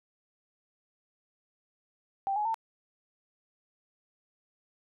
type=tone with pitch steps; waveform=sine; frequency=784 / 840.3 / 900.6 Hz; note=G5 / G#5 / A5; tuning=0 / +20 / +40 cents; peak=-27 dBFS; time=2.27-2.543 s; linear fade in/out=0 ms; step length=91 ms; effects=none